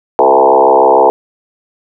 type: tone with frequency modulation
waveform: sine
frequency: 659.3 Hz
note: E5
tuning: in tune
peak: -4 dBFS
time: 0.19-1.1 s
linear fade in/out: 0 ms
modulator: 66.8 Hz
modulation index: 4.2
effects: none